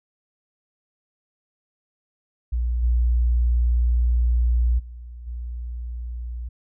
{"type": "tone with level steps", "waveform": "sine", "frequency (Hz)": 59.7, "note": "A#1", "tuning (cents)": 42, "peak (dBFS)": [-20, -16, -35, -28], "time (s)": [2.52, 6.49], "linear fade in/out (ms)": 10, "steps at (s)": [2.82, 4.78, 5.26], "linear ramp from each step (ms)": 20, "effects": []}